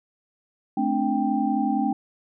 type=tone cluster; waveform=sine; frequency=216.7 / 260.6 / 291.7 / 787 Hz; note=A3 / C4 / D4 / G5; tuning=-26 / -7 / -12 / +7 cents; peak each=-26 dBFS; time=0.77-1.93 s; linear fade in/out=5 ms; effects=none